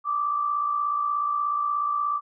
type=tone pair together; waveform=sine; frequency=1167.3 / 1224 Hz; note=D6 / D#6; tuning=-11 / -29 cents; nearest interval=minor second; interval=82 cents; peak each=-23 / -32 dBFS; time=0.04-2.21 s; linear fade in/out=50 ms; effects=none